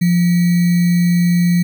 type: tone with sample-and-hold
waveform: sine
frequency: 174.61 Hz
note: F3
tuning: in tune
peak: -10 dBFS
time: 0.01-1.63 s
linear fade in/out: 10 ms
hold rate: 2100 Hz
effects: none